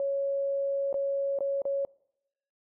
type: tone with dropouts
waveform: sine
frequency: 554.4 Hz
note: C#5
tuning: in tune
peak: -26 dBFS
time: 0-1.85 s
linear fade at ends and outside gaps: 1 ms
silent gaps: 0.928-0.942 / 1.388-1.406 / 1.619-1.653 s
effects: noise-tail reverb RT60 0.8 s tail -24 dB re dry